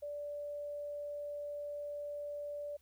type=tone; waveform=sine; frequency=583 Hz; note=D5; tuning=13 cents flat; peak=-39 dBFS; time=0.02-2.77 s; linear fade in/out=10 ms; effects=added 69 Hz sine -70 dBFS peak until 2.81 s + white hiss -74 dBFS RMS until 2.81 s